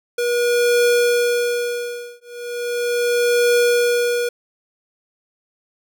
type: tone with tremolo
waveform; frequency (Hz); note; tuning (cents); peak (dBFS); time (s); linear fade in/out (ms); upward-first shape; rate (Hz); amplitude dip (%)
square; 481.1; B4; -45; -13; 0.18-4.29; 5; triangle; 0.37; 100
effects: none